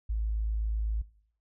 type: tone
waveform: sine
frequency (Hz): 54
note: A1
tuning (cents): -32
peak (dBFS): -27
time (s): 0.09-1.02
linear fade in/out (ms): 10
effects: noise-tail reverb RT60 0.6 s tail -20 dB re dry